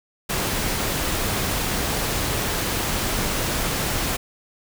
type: noise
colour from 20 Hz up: pink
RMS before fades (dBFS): -24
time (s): 0.29-4.17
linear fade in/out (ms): 10
effects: none